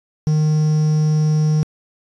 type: tone with quantisation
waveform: triangle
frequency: 153.6 Hz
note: D#3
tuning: 22 cents flat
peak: -11 dBFS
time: 0.27-1.63 s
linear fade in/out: 0 ms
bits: 6
effects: resampled to 22050 Hz